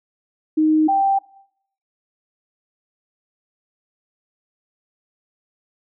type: tone pair in turn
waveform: sine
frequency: 311.1 / 783.9 Hz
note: D#4 / G5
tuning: 0 / 0 cents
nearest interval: octave + major third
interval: 1600 cents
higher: second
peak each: -13 / -14 dBFS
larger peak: first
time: 0.57-0.88 / 0.88-1.19 s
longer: neither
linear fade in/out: 10 ms
effects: noise-tail reverb RT60 0.7 s tail -20 dB re dry